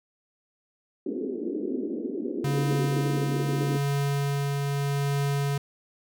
white band-pass noise, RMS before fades -31 dBFS, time 1.06-3.77 s, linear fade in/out 2 ms, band 230 to 420 Hz, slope 48 dB/octave
square tone with tremolo, 141.1 Hz, C#3, 31 cents sharp, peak -24 dBFS, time 2.44-5.58 s, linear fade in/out 5 ms, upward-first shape triangle, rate 0.81 Hz, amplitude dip 25%
effects none

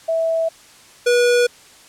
sine / square tone pair in turn, 654 / 484.9 Hz, E5 / B4, -14 / -32 cents, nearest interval perfect fourth, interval 518 cents, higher first, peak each -16 / -13 dBFS, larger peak second, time 0.08-0.49 / 1.06-1.47 s, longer neither, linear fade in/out 10 ms, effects white hiss -46 dBFS RMS until 1.88 s + low-pass 9000 Hz 12 dB/octave

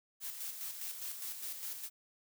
blue noise with tremolo, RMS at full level -41 dBFS, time 0.2-1.9 s, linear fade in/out 50 ms, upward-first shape square, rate 4.9 Hz, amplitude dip 45%, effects none

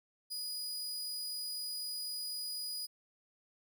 sawtooth tone, 4928 Hz, D#8, 17 cents flat, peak -35 dBFS, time 0.3-2.87 s, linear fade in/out 20 ms, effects none

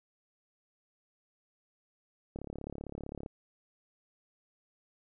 click train, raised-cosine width 2 ms, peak -27 dBFS, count 33, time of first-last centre 2.36-3.261 s, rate 35.5 Hz, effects none

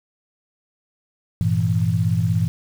sine chord, E diminished, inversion first, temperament equal with one note detuned, 99.88 / 116.54 / 164.81 Hz, G2 / Bb2 / E3, +33 / 0 / 0 cents, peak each -21 dBFS, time 1.41-2.48 s, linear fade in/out 0 ms, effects 7-bit

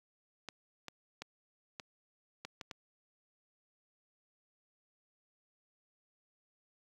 clicks, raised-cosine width 0.2 ms, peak -25 dBFS, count 7, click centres 0.487 / 0.883 / 1.22 / 1.798 / 2.45 / 2.612 / 2.712 s, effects high-pass 80 Hz 12 dB/octave + 10-bit

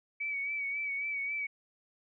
sine tone with vibrato, 2272 Hz, C#7, 42 cents sharp, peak -32 dBFS, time 0.2-1.47 s, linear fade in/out 10 ms, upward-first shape sine, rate 3.7 Hz, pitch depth 42 cents each way, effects none

